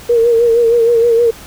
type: tone with vibrato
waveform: sine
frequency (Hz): 466.2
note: A#4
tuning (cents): 0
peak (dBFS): -7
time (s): 0.09-1.31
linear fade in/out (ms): 10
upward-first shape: sine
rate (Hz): 6.4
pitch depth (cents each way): 48
effects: pink hiss -35 dBFS RMS until 1.46 s